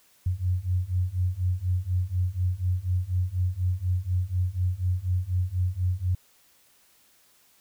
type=beating tone pair; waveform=sine; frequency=88.9 / 93 Hz; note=F2 / F#2; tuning=+31 / +9 cents; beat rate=4.1 Hz; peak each=-27 / -26 dBFS; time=0.26-6.15 s; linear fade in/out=5 ms; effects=white hiss -61 dBFS RMS until 7.6 s